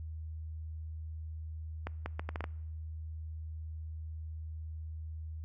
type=accelerating click train; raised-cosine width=0.5 ms; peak=-22 dBFS; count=7; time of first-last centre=1.87-2.441 s; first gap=190 ms; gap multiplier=0.71; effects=noise-tail reverb RT60 0.9 s tail -23 dB re dry + added 79 Hz sine -39 dBFS peak until 5.44 s